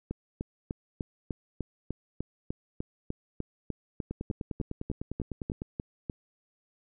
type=two click trains; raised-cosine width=3 ms; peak=-20 / -21 dBFS; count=21 / 16; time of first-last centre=0.11-6.098 / 4.11-5.619 s; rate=3.34 / 9.94 Hz; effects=none